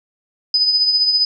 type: tone with tremolo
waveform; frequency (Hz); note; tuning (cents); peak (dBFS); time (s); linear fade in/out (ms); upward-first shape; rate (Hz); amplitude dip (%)
sine; 5000; D#8; +8; -10; 0.54-1.25; 2; triangle; 15; 55
effects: none